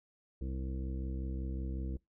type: harmonic tone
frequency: 65.41 Hz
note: C2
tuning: in tune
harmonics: 1 / 2 / 3 / 4 / 5 / 7 / 8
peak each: -36 / -45 / -46 / -49 / -47 / -53 / -60 dBFS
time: 0.41-1.97 s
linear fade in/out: 5 ms
effects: noise-tail reverb RT60 0.2 s tail -25 dB re dry